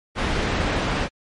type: low-pass noise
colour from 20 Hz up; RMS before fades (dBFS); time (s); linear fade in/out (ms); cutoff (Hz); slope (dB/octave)
pink; -23; 0.15-1.09; 50; 3200; 12
effects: MP3 48 kbps